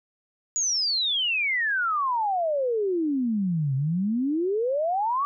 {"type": "exponential two-way sweep", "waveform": "sine", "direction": "down then up", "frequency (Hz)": [6930, 130, 1168], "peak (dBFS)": -22, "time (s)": [0.56, 5.25], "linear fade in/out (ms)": 0, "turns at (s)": 3.75, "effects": []}